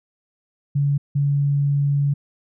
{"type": "tone pair in turn", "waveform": "sine", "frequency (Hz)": [142.1, 142.1], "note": ["C#3", "C#3"], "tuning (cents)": [43, 43], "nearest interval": "unison", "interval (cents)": 0, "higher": "neither", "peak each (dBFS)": -16, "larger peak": "neither", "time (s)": [[0.75, 0.98], [1.15, 2.14]], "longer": "second", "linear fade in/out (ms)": 10, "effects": []}